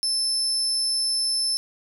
35% pulse tone, 5274 Hz, E8, in tune, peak -19 dBFS, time 0.03-1.57 s, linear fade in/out 0 ms, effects none

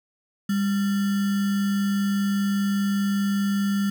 sine tone with sample-and-hold, 200 Hz, G3, 35 cents sharp, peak -20 dBFS, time 0.49-3.9 s, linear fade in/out 5 ms, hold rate 1575 Hz, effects none

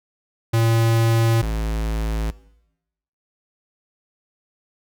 square tone pair in turn, 114.2 / 54.57 Hz, A#2 / A1, -35 / -14 cents, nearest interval octave + minor second, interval 1279 cents, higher first, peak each -16 / -22 dBFS, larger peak first, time 0.53-1.42 / 1.42-2.31 s, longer neither, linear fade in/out 10 ms, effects noise-tail reverb RT60 0.9 s tail -20 dB re dry

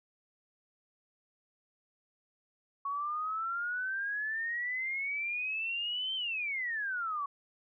sine exponential two-way sweep, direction up then down, 1108.7 to 3136 to 1108.7 Hz, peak -32 dBFS, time 2.85-7.26 s, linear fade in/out 5 ms, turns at 6.15 s, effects none

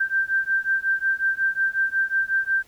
sine beating tone pair, 1568 / 1573.5 Hz, G6 / G6, 0 / +6 cents, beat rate 5.5 Hz, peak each -23 dBFS, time 0-2.63 s, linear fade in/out 10 ms, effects pink hiss -56 dBFS RMS until 2.67 s

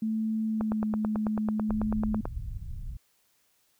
sine tone with pitch glide, 219.8 to 214.7 Hz, A3 to A3, -2 to -42 cents, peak -26 dBFS, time 0.02-2.21 s, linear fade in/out 5 ms, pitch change -40 cents, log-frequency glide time 0.47-0.87 s
click train, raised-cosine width 1 ms, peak -18 dBFS, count 16, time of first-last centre 0.61-2.255 s, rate 9.12 Hz
pink low-pass noise, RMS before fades -36 dBFS, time 1.69-2.97 s, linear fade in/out 2 ms, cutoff 120 Hz, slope 24 dB/octave
effects white hiss -69 dBFS RMS until 3.79 s

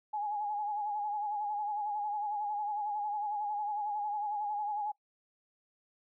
sine tone with vibrato, 833 Hz, G#5, 5 cents sharp, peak -32 dBFS, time 0.13-4.92 s, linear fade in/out 10 ms, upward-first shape sine, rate 11 Hz, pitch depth 48 cents each way, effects noise-tail reverb RT60 0.1 s tail -21 dB re dry

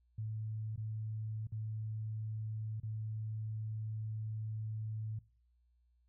sine tone with dropouts, 109.1 Hz, A2, 14 cents flat, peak -37 dBFS, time 0.18-5.19 s, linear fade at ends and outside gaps 5 ms, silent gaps 0.761-0.776 / 1.471-1.521 / 2.801-2.832 s, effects noise-tail reverb RT60 0.4 s tail -21 dB re dry + added 60 Hz sine -69 dBFS peak until 6.08 s

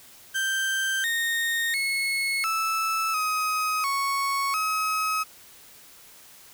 35% pulse tone with pitch steps, 1567 / 1848 / 2183 / 1313 / 1261 / 1107 / 1275 Hz, G6 / A#6 / C#7 / E6 / D#6 / C#6 / D#6, -1 / -16 / -27 / -7 / +23 / -3 / +42 cents, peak -22 dBFS, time 0.34-5.24 s, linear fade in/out 20 ms, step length 700 ms, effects white hiss -50 dBFS RMS until 6.53 s

